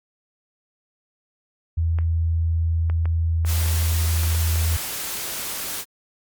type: tone with pitch glide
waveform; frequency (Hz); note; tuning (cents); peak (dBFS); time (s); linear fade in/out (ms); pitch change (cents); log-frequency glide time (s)
sine; 82.41 to 81.89; E2 to E2; 0 to -11; -18; 1.77-4.77; 10; -11; 3.29-3.54
type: clicks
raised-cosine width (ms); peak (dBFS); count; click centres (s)
0.5; -20; 8; 1.987 / 2.899 / 3.056 / 3.449 / 3.66 / 4.234 / 4.349 / 4.558
type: noise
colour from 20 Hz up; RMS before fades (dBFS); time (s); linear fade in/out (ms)
white; -29; 3.45-5.85; 50
effects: Opus 48 kbps